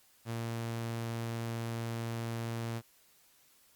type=tone; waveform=sawtooth; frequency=115.5 Hz; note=A#2; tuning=16 cents flat; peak=-31 dBFS; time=0.25-2.82 s; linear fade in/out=50 ms; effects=white hiss -65 dBFS RMS until 3.75 s + Opus 48 kbps